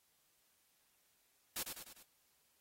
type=noise with echo; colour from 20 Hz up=white; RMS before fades=-40 dBFS; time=1.56-1.63 s; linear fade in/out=5 ms; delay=100 ms; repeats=4; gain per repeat=-5 dB; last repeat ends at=2.03 s; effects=white hiss -75 dBFS RMS until 2.6 s + AAC 48 kbps